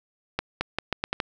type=accelerating click train; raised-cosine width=0.3 ms; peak=-9 dBFS; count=7; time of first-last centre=0.39-1.202 s; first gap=220 ms; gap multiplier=0.8; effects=none